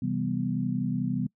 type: chord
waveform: sine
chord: C major seventh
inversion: none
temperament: equal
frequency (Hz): 130.81 / 164.81 / 196 / 246.9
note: C3 / E3 / G3 / B3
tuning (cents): 0 / 0 / 0 / 0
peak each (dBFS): -32 / -33 / -31 / -30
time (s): 0.02-1.27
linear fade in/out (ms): 5
effects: noise-tail reverb RT60 0.1 s tail -24 dB re dry